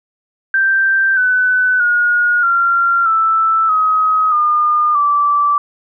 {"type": "tone with pitch steps", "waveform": "sine", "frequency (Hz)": [1568, 1502.4, 1439.5, 1379.3, 1321.6, 1266.3, 1213.3, 1162.5], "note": ["G6", "F#6", "F#6", "F6", "E6", "D#6", "D#6", "D6"], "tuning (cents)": [0, 26, -48, -22, 4, 30, -44, -18], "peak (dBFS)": -10, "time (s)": [0.54, 5.58], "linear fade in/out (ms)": 2, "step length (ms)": 630, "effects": []}